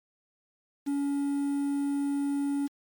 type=tone with quantisation; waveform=triangle; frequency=282.2 Hz; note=C#4; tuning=31 cents sharp; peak=-24 dBFS; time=0.86-2.68 s; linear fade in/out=20 ms; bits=8; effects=MP3 96 kbps